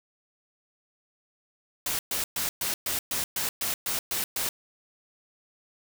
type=noise bursts; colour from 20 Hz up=white; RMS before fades=-29 dBFS; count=11; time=1.86-4.49 s; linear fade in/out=2 ms; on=130 ms; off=120 ms; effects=none